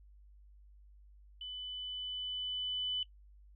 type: tone with level ramp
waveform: sine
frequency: 3000 Hz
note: F#7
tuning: 23 cents sharp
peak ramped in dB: -41 to -32 dBFS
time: 1.41-3.03 s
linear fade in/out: 2 ms
effects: noise-tail reverb RT60 0.1 s tail -20 dB re dry + added 50 Hz sine -56 dBFS peak until 3.55 s